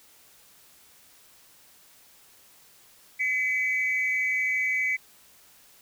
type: tone pair together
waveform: sine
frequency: 2028 / 2273 Hz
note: B6 / C#7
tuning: +45 / +43 cents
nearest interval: major second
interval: 198 cents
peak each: -25 dBFS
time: 3.19-4.97 s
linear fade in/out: 20 ms
effects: tanh soft clip ceiling -18 dBFS + white hiss -56 dBFS RMS until 5.81 s